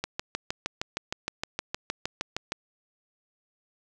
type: click train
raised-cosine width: 0.2 ms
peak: -12 dBFS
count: 17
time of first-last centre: 0.04-2.521 s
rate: 6.45 Hz
effects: none